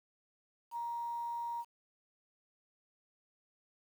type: tone with quantisation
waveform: sine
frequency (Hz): 941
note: A#5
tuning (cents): +16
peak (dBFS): -36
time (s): 0.71-1.65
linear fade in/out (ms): 50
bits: 10
effects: none